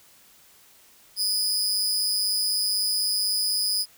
sawtooth tone with amplitude modulation, 4978 Hz, D#8, in tune, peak -16 dBFS, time 1.16-3.86 s, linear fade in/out 50 ms, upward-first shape sine, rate 202 Hz, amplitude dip 80%, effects white hiss -55 dBFS RMS until 3.97 s

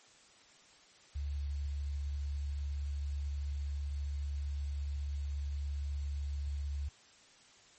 sine tone with quantisation, 71.4 Hz, D2, 48 cents flat, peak -34 dBFS, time 1.15-6.89 s, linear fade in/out 10 ms, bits 10, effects white hiss -61 dBFS RMS until 7.78 s + MP3 32 kbps

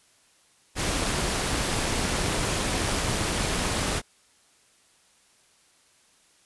pink noise with amplitude modulation, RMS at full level -24 dBFS, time 0.75-4.02 s, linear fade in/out 50 ms, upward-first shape sine, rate 222 Hz, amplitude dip 55%, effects white hiss -61 dBFS RMS until 6.45 s + resampled to 24000 Hz

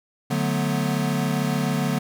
square chord, B minor seventh, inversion first, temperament equal with one note detuned, 146.83 / 182.56 / 220 / 246.9 Hz, D3 / F#3 / A3 / B3, 0 / -23 / 0 / 0 cents, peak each -26 / -28 / -29 / -28 dBFS, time 0.3-1.99 s, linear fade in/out 10 ms, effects none

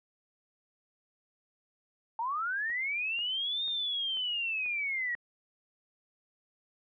sine linear two-way sweep, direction up then down, 880 to 3700 to 1883 Hz, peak -30 dBFS, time 2.19-5.15 s, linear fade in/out 2 ms, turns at 3.65 s
click train, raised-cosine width 0.5 ms, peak -38 dBFS, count 6, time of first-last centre 2.7-5.151 s, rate 2.04 Hz
effects none

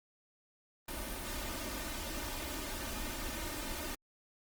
pink noise with comb filter, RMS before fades -40 dBFS, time 0.88-3.95 s, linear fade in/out 5 ms, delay 3.3 ms, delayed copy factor +0.7, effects Opus 32 kbps

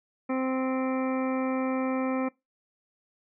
harmonic tone, 260.8 Hz, C4, 5 cents flat, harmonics 1 / 2 / 3 / 4 / 5 / 7 / 8 / 9, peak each -27 / -32 / -38 / -39 / -39 / -45 / -47 / -44 dBFS, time 0.29-2.29 s, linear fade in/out 10 ms, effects noise-tail reverb RT60 0.2 s tail -22 dB re dry

